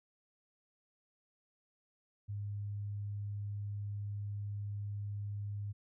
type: tone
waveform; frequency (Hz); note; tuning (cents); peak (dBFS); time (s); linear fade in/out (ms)
sine; 102.3; G#2; -26; -37; 2.28-5.73; 20
effects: none